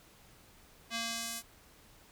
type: tone with band-pass filter sweep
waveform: square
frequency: 230 Hz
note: A#3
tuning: 23 cents flat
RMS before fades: -38 dBFS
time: 0.9-1.43 s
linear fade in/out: 50 ms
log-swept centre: 3500 to 11000 Hz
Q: 0.83
effects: pink hiss -60 dBFS RMS until 2.11 s